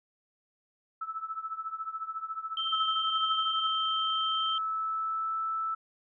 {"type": "tone with tremolo", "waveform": "sine", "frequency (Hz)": 1311, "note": "E6", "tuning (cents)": -10, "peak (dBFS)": -30, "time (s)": [1.01, 3.67], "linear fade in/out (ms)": 5, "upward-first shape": "triangle", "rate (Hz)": 14, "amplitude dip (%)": 90}
{"type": "tone", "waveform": "sine", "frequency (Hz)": 3136, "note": "G7", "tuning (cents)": 0, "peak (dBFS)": -30, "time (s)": [2.57, 4.58], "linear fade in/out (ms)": 2}
{"type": "tone with pitch glide", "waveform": "sine", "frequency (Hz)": [1299, 1317.1], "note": ["E6", "E6"], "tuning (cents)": [-26, -2], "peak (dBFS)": -29, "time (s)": [2.72, 5.75], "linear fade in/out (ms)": 10, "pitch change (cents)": 24, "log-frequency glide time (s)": [4.25, 5.36]}
{"effects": []}